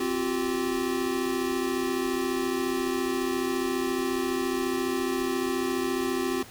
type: chord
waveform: square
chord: C suspended fourth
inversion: none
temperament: equal with one note detuned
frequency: 261.6 / 349.2 / 383.7 Hz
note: C4 / F4 / G4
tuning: 0 / 0 / -37 cents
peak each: -31 dBFS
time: 0-6.43 s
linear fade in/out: 5 ms
effects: pink hiss -47 dBFS RMS until 6.5 s